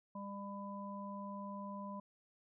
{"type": "harmonic tone", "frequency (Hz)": 200, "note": "G3", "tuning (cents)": 35, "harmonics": [1, 3, 5], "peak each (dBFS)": [-45, -51, -47], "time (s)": [0.15, 2], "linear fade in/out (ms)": 5, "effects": []}